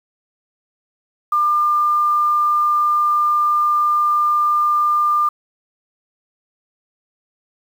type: tone with quantisation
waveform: sine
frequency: 1199 Hz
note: D6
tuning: 36 cents sharp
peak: -13 dBFS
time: 1.32-5.29 s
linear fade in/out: 5 ms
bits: 7
effects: none